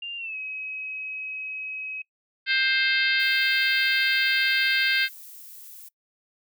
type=tone with pitch glide; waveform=sine; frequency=2794 to 2547 Hz; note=F7 to D#7; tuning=0 to +40 cents; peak=-31 dBFS; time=0.02-2.02 s; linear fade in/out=5 ms; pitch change=-160 cents; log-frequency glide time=0.17-0.36 s
type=harmonic tone; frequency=525 Hz; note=C5; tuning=6 cents sharp; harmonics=3 / 4 / 5 / 6 / 7 / 8 / 9; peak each=-24 / -26 / -28 / -30 / -31 / -32 / -33 dBFS; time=2.46-5.09 s; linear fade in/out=50 ms
type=noise; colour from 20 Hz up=violet; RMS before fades=-44 dBFS; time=3.19-5.89 s; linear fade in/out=10 ms
effects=noise-tail reverb RT60 0.1 s tail -22 dB re dry